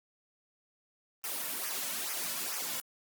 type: noise with flanger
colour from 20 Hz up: white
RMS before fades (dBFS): -36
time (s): 1.24-2.8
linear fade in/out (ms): 0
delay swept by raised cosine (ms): 0.24 to 2.54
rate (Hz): 2.3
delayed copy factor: -0.8
effects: high-pass 200 Hz 12 dB/octave + Opus 24 kbps